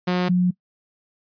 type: tone pair in turn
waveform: sawtooth / sine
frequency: 180 / 180 Hz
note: F#3 / F#3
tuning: -47 / -47 cents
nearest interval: unison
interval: 0 cents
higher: neither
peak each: -15 dBFS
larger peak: neither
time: 0.07-0.29 / 0.29-0.51 s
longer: neither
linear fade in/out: 10 ms
effects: noise-tail reverb RT60 0.1 s tail -22 dB re dry + resampled to 11025 Hz